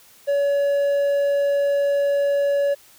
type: tone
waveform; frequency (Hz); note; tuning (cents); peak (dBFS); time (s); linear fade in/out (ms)
triangle; 566; C#5; +36; -15; 0.27-2.75; 20
effects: white hiss -51 dBFS RMS until 2.98 s